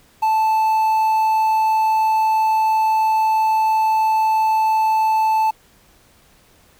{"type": "tone with quantisation", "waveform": "triangle", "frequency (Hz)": 877, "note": "A5", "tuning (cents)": -6, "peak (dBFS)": -12, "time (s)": [0.22, 5.51], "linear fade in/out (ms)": 10, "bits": 7, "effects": ["pink hiss -53 dBFS RMS until 6.79 s"]}